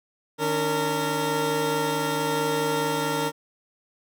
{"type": "tone cluster", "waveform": "20% pulse", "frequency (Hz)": [153.6, 282.6, 459.8], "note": ["D#3", "C#4", "A#4"], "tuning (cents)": [-22, 34, -24], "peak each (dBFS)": [-26, -25, -20], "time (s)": [0.38, 3.32], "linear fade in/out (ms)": 50, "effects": []}